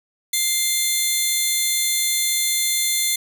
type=tone pair together; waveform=10% pulse; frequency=2093 / 3520 Hz; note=C7 / A7; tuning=0 / 0 cents; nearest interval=major sixth; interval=900 cents; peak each=-13 dBFS; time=0.33-3.16 s; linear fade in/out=5 ms; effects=none